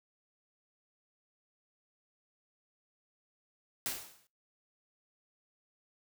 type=noise with exponential decay; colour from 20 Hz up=white; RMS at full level=-33 dBFS; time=3.86-4.27 s; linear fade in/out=0 ms; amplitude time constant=89 ms; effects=noise-tail reverb RT60 0.3 s tail -23 dB re dry